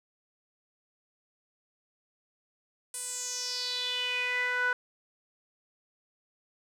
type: tone with band-pass filter sweep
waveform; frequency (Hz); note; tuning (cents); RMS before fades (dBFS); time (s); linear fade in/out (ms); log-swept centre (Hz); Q
sawtooth; 496.1; B4; +8; -32; 2.94-4.73; 2; 9400 to 1400; 5.1
effects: none